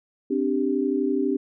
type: chord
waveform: sine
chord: C suspended second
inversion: none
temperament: equal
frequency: 261.6 / 293.7 / 392 Hz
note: C4 / D4 / G4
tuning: 0 / 0 / 0 cents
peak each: -25 dBFS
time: 0.3-1.37 s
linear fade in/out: 10 ms
effects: none